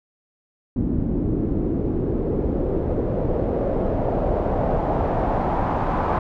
pink noise with low-pass filter sweep, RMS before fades -22 dBFS, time 0.76-6.19 s, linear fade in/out 5 ms, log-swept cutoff 270 to 1000 Hz, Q 2.3, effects none

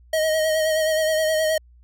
square tone with vibrato, 629 Hz, D#5, 19 cents sharp, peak -19 dBFS, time 0.13-1.58 s, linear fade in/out 5 ms, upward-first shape sine, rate 9.5 Hz, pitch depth 31 cents each way, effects added 60 Hz sine -48 dBFS peak until 1.83 s

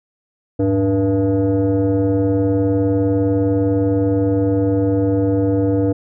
sine tone with frequency modulation, 293.4 Hz, D4, 2 cents flat, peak -12 dBFS, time 0.59-5.93 s, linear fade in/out 10 ms, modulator 189 Hz, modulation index 1.2, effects tanh soft clip ceiling -10 dBFS

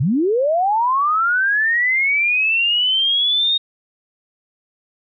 sine linear sweep, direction up, 111.1 to 3729 Hz, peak -14 dBFS, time 0-3.58 s, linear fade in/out 10 ms, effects none

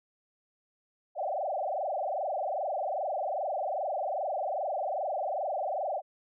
sine tone with frequency modulation, 679 Hz, F5, 49 cents flat, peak -29 dBFS, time 1.15-6.02 s, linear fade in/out 50 ms, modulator 22.5 Hz, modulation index 4.8, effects none

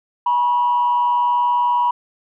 sine tone with frequency modulation, 970 Hz, B5, 31 cents flat, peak -13 dBFS, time 0.26-1.91 s, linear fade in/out 5 ms, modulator 121 Hz, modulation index 0.38, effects tanh soft clip ceiling -10 dBFS

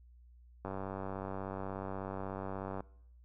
click train, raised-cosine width 1 ms, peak -26 dBFS, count 209, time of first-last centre 0.65-2.805 s, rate 96.5 Hz, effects noise-tail reverb RT60 0.7 s tail -22 dB re dry + added 60 Hz sine -56 dBFS peak until 3.24 s

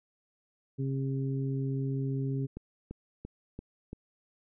harmonic tone, 135.1 Hz, C#3, 44 cents flat, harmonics 1 / 2 / 3, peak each -30 / -36 / -40 dBFS, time 0.78-2.47 s, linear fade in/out 20 ms
click train, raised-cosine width 3 ms, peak -27 dBFS, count 5, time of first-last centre 2.57-3.931 s, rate 2.94 Hz
effects none

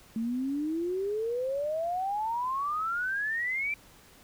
sine exponential sweep, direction up, 220 to 2366 Hz, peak -28 dBFS, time 0.16-3.74 s, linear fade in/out 2 ms, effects pink hiss -56 dBFS RMS until 4.23 s

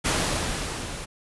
pink noise with level ramp, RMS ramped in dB -22 to -36 dBFS, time 0.04-1.06 s, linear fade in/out 20 ms, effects resampled to 24000 Hz

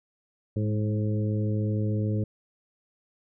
harmonic tone with a mistuned harmonic, 106.7 Hz, G#2, 47 cents sharp, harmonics 1 / 2 / 3 / 4 / 5, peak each -25 / -31 / -35 / -37 / -39 dBFS, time 0.56-2.24 s, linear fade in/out 5 ms, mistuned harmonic 2, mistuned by -33 cents, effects none

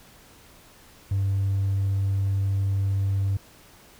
triangle tone, 98 Hz, G2, in tune, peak -18 dBFS, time 1.11-3.37 s, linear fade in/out 5 ms, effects tanh soft clip ceiling -17 dBFS + pink hiss -52 dBFS RMS until 3.99 s

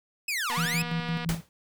sawtooth linear two-way sweep, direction down then up, 2637 to 850 to 2637 Hz, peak -24 dBFS, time 0.28-0.82 s, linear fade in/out 5 ms, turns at 0.53 s
click train, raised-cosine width 0.3 ms, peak -20 dBFS, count 181, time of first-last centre 0.5-1.247 s, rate 241 Hz
sine tone with tremolo, 166 Hz, E3, 12 cents sharp, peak -26 dBFS, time 0.57-1.41 s, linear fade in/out 10 ms, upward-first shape square, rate 5.8 Hz, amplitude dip 65%
pink noise with exponential decay, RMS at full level -28 dBFS, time 1.29-1.49 s, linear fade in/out 0 ms, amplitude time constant 42 ms
effects none

